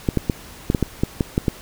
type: clicks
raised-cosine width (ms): 3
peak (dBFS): -4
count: 10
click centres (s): 0.088 / 0.173 / 0.298 / 0.701 / 0.748 / 0.827 / 1.035 / 1.208 / 1.379 / 1.482
effects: pink hiss -41 dBFS RMS until 1.61 s